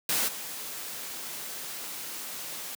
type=noise with level steps; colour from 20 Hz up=white; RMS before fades=-27 / -38 dBFS; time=0.09-2.75 s; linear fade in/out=2 ms; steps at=0.27 s; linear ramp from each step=20 ms; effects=high-pass 150 Hz 12 dB/octave